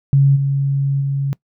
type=tone with level steps; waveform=sine; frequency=138.59 Hz; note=C#3; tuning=in tune; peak=-8 / -14 / -16 dBFS; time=0.13-1.33 s; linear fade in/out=0 ms; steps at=0.35 / 1 s; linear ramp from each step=20 ms; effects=noise-tail reverb RT60 0.1 s tail -22 dB re dry